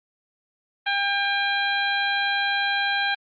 harmonic tone with a mistuned harmonic, 800 Hz, G5, 35 cents sharp, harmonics 1 / 2 / 3 / 4 / 5, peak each -27 / -24 / -29 / -30 / -31 dBFS, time 0.86-3.15 s, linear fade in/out 10 ms, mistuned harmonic 4, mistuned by +17 cents, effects Opus 24 kbps

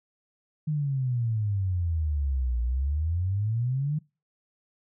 sine exponential two-way sweep, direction down then up, 155.7 to 58.27 to 155.7 Hz, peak -24 dBFS, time 0.67-3.99 s, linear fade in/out 10 ms, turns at 2.61 s, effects noise-tail reverb RT60 0.3 s tail -24 dB re dry

